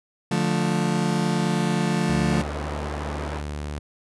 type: chord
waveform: 35% pulse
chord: D minor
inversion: none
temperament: just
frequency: 146.83 / 176.2 / 220.2 Hz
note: D3 / F3 / A3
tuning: 0 / +16 / +2 cents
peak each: -25 / -22 / -24 dBFS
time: 0.31-2.42 s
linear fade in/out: 5 ms
type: tone with pitch glide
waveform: sawtooth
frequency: 73.42 to 73.85 Hz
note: D2 to D2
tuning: 0 to +10 cents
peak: -25 dBFS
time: 2.09-3.79 s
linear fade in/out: 5 ms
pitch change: +10 cents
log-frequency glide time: 2.57-2.66 s
type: band-pass noise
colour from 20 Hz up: white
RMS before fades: -34 dBFS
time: 2.28-3.43 s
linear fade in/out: 50 ms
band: 190 to 940 Hz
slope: 12 dB/octave
effects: resampled to 24000 Hz